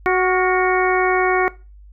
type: harmonic tone with a mistuned harmonic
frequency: 370 Hz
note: F#4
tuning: in tune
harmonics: 1 / 2 / 3 / 4 / 5 / 6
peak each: -17 / -20 / -22 / -23 / -24 / -25 dBFS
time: 0.06-1.48 s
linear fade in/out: 0 ms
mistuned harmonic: 4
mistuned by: -55 cents
effects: noise-tail reverb RT60 0.3 s tail -20 dB re dry + added 50 Hz sine -40 dBFS peak until 1.92 s